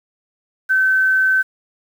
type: tone with quantisation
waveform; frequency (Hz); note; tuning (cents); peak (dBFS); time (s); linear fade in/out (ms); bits
sine; 1534; G6; -38; -12; 0.69-1.43; 20; 7
effects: none